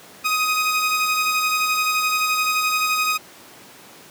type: tone pair together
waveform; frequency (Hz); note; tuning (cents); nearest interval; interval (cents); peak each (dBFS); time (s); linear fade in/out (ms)
25% pulse; 1254.3 / 2497; D#6 / D#7; +14 / +6; octave; 1192; -16 / -20; 0.24-3.18; 20
effects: pink hiss -44 dBFS RMS until 4.1 s + high-pass 200 Hz 12 dB/octave